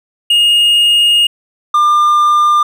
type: tone pair in turn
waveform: triangle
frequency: 2852 / 1199.1 Hz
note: F7 / D6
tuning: +36 / +36 cents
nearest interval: octave + minor third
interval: 1500 cents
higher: first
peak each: -5 dBFS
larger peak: neither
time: 0.3-1.27 / 1.74-2.63 s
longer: first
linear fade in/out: 5 ms
effects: none